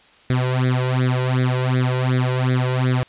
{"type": "tone with flanger", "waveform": "sawtooth", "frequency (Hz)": 127.3, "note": "C3", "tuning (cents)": -47, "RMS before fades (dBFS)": -19, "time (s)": [0.3, 3.03], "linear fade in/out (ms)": 0, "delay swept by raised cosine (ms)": [0.51, 2.11], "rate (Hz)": 2.7, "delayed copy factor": 0.95, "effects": ["white hiss -51 dBFS RMS until 3.08 s", "resampled to 8000 Hz"]}